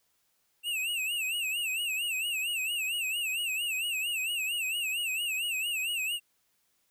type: tone with vibrato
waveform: square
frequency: 2698 Hz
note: E7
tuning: 40 cents sharp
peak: -30 dBFS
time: 0.63-6.2 s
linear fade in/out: 50 ms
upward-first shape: sine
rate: 4.4 Hz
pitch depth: 130 cents each way
effects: white hiss -73 dBFS RMS until 6.9 s